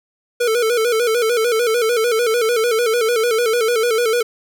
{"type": "tone with vibrato", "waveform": "square", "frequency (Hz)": 462.3, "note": "A#4", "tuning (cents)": -14, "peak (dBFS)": -15, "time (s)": [0.4, 4.23], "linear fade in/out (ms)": 10, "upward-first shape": "square", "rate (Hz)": 6.7, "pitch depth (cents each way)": 79, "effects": []}